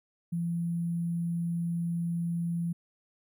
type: tone with sample-and-hold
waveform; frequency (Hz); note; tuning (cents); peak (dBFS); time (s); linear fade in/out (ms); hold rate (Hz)
sine; 170; F3; -46; -28; 0.32-2.73; 10; 11025
effects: none